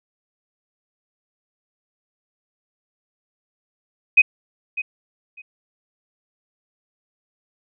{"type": "tone with echo", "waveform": "sine", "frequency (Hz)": 2511, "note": "D#7", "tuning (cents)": 15, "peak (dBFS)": -7, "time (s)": [4.17, 4.22], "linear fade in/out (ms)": 10, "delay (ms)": 600, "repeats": 2, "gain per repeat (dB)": -15, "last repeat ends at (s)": 5.42, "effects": []}